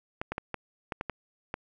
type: clicks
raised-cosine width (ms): 0.5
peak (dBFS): -17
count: 8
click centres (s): 0.215 / 0.32 / 0.381 / 0.543 / 0.922 / 1.011 / 1.097 / 1.541
effects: none